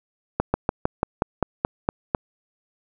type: slowing click train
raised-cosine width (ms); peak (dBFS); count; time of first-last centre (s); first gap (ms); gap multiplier
1; -5; 10; 0.4-2.148; 140; 1.08
effects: none